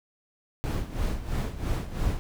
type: noise with tremolo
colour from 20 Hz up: brown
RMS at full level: -26 dBFS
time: 0.64-2.19 s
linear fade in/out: 0 ms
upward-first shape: sine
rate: 3 Hz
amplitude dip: 75%
effects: none